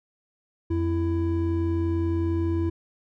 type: tone pair together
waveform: triangle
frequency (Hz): 86.98 / 332.4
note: F2 / E4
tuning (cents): -6 / +15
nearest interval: octave + major seventh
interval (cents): 2321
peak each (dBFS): -23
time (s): 0.7-2.7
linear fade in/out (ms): 10
effects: none